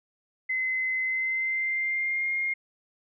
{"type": "tone with pitch glide", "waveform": "sine", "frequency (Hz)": [2047, 2129], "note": ["C7", "C7"], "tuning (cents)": [-38, 30], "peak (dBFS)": -25, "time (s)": [0.49, 2.54], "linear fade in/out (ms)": 10, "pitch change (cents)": 68, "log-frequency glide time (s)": [1.02, 2.32], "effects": []}